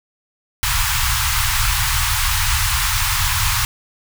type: band-stop noise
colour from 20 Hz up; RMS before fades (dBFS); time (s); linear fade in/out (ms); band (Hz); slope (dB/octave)
pink; -18; 0.63-3.65; 0; 120 to 900; 48
effects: none